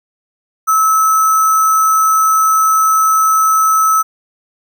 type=tone with sample-and-hold; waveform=sine; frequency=1300 Hz; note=E6; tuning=24 cents flat; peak=-8 dBFS; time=0.67-4.03 s; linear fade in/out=20 ms; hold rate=7350 Hz; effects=none